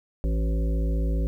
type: harmonic tone with a mistuned harmonic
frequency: 55 Hz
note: A1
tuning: in tune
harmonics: 1 / 3 / 5 / 7 / 9 / 10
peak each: -22 / -32 / -36 / -39 / -41 / -42 dBFS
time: 0.24-1.27 s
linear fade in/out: 0 ms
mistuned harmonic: 7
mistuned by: -31 cents
effects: 10-bit